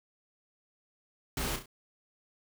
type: noise with echo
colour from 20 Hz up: pink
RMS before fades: -34 dBFS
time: 1.37-1.56 s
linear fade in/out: 2 ms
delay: 33 ms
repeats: 3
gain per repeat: -7 dB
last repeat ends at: 1.659 s
effects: none